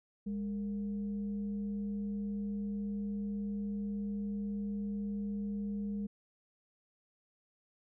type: tone with frequency modulation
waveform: sine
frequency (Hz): 204.1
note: G#3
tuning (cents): -30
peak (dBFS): -34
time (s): 0.26-6.07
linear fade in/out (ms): 10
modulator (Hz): 255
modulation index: 0.29
effects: none